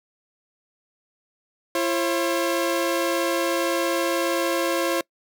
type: tone pair together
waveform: sawtooth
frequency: 339.1 / 539.5 Hz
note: E4 / C#5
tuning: +49 / -47 cents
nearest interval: minor sixth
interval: 804 cents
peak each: -20 dBFS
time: 1.75-5.01 s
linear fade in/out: 2 ms
effects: noise-tail reverb RT60 0.1 s tail -25 dB re dry